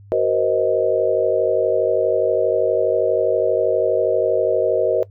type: chord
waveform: sine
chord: C half-diminished seventh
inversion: second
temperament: just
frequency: 376.7 / 470.9 / 523.3 / 627.9 Hz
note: Gb4 / Bb4 / C5 / Eb5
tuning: +31 / +18 / 0 / +16 cents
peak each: -22 / -19 / -21 / -20 dBFS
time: 0.12-5.03 s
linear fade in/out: 0 ms
effects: noise-tail reverb RT60 0.1 s tail -18 dB re dry + added 100 Hz sine -41 dBFS peak until 5.1 s